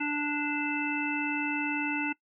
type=harmonic tone; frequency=293.7 Hz; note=D4; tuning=in tune; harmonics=1 / 3 / 5 / 7 / 9; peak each=-31 / -37 / -37 / -37 / -33 dBFS; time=0-2.13 s; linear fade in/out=10 ms; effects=noise-tail reverb RT60 0.1 s tail -21 dB re dry